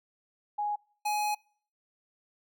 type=tone pair in turn; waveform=sine / square; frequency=830.6 / 838.8 Hz; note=G#5 / G#5; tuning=0 / +17 cents; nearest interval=unison; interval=17 cents; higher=second; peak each=-28 / -28 dBFS; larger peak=neither; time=0.58-0.76 / 1.05-1.35 s; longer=second; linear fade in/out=10 ms; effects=noise-tail reverb RT60 0.5 s tail -26 dB re dry